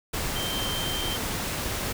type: tone in noise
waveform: sine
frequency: 3136 Hz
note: G7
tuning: in tune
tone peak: -31 dBFS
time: 0.35-1.17 s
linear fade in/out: 10 ms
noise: pink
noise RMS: -30 dBFS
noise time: 0.13-1.93 s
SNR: -4 dB
effects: none